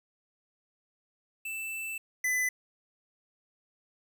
square tone pair in turn, 2651 / 2006 Hz, E7 / B6, +9 / +26 cents, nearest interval perfect fourth, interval 483 cents, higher first, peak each -35 / -27 dBFS, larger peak second, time 1.45-1.98 / 2.24-2.49 s, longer first, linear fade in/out 5 ms, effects 10-bit

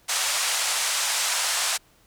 white band-pass noise, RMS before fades -25 dBFS, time 0.08-1.78 s, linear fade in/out 20 ms, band 660 to 9200 Hz, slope 24 dB/octave, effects pink hiss -59 dBFS RMS until 2.06 s

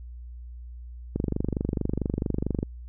click train, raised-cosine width 3 ms, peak -13 dBFS, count 37, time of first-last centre 1.16-2.629 s, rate 24.5 Hz, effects added 60 Hz sine -38 dBFS peak until 2.88 s

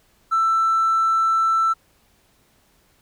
sine tone with hard clipping, 1330 Hz, E6, 15 cents sharp, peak -16 dBFS, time 0.31-1.74 s, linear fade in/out 20 ms, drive 1 dB, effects pink hiss -60 dBFS RMS until 3.01 s

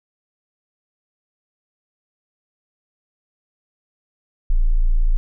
sine tone, 28.31 Hz, A#0, 50 cents flat, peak -12 dBFS, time 4.5-5.17 s, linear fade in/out 0 ms, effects none

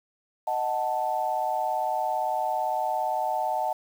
sine chord, D# diminished, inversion none, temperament equal, 622.3 / 740 / 880 Hz, D#5 / F#5 / A5, 0 / 0 / 0 cents, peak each -31 / -28 / -28 dBFS, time 0.47-3.73 s, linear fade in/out 5 ms, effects 8-bit

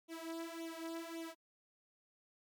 sawtooth tone with flanger, 329.6 Hz, E4, in tune, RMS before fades -45 dBFS, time 0.08-1.35 s, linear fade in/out 50 ms, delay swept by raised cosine 0.3 to 3.3 ms, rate 1.8 Hz, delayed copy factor +0.85, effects MP3 96 kbps

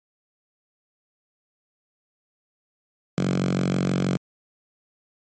5% pulse tone with high-pass filter, 46.25 Hz, F#1, in tune, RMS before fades -23 dBFS, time 3.18-4.17 s, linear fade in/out 0 ms, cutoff 160 Hz, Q 6.5, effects MP3 32 kbps

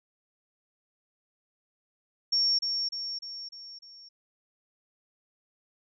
sine tone with echo, 5500 Hz, F8, 27 cents flat, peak -22 dBFS, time 2.32-2.59 s, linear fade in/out 10 ms, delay 300 ms, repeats 5, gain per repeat -5 dB, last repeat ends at 4.09 s, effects none

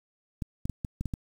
clicks, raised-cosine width 5 ms, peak -19 dBFS, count 7, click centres 0.422 / 0.655 / 0.697 / 0.848 / 1.01 / 1.057 / 1.138 s, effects 8-bit

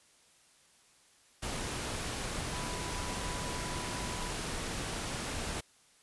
sine tone in noise, 987.8 Hz, B5, in tune, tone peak -44 dBFS, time 2.52-4.31 s, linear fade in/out 10 ms, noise pink, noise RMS -37 dBFS, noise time 1.42-5.61 s, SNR -10 dB, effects white hiss -64 dBFS RMS until 6.02 s + resampled to 24000 Hz

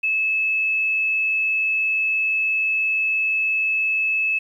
sine tone, 2603 Hz, E7, 22 cents flat, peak -18 dBFS, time 0.03-4.39 s, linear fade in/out 10 ms, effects 9-bit

